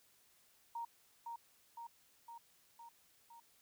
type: tone with echo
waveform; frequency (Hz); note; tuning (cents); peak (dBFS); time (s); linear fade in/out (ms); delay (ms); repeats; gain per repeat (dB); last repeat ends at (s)
sine; 932.3; A#5; 0; -40; 0.75-0.85; 5; 510; 5; -3; 3.4
effects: white hiss -70 dBFS RMS until 3.61 s